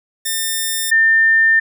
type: tone pair in turn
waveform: 5% pulse / sine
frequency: 1800 / 1800 Hz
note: A6 / A6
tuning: +39 / +39 cents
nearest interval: unison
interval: 0 cents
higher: neither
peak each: -7 / -9 dBFS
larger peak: first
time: 0.25-0.91 / 0.91-1.6 s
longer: second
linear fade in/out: 10 ms
effects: none